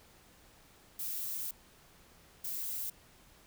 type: noise bursts at uneven times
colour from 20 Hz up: violet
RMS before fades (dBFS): -38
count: 2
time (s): 0.99-1.51 / 2.44-2.9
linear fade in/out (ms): 5
effects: pink hiss -61 dBFS RMS until 3.46 s